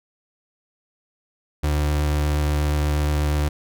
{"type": "tone", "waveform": "35% pulse", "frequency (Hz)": 74.3, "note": "D2", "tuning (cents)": 21, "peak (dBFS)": -17, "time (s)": [1.63, 3.49], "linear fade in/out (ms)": 10, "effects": []}